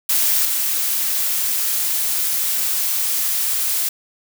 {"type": "noise with level steps", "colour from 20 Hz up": "blue", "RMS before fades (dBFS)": [-17, -20], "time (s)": [0.09, 3.89], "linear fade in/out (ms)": 5, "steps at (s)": 0.45, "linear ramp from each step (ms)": 5, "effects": []}